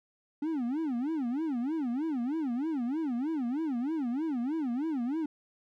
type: tone with vibrato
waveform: triangle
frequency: 277.2 Hz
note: C#4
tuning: in tune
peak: -27 dBFS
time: 0.42-5.26 s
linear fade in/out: 5 ms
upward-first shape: sine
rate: 3.2 Hz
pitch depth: 290 cents each way
effects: none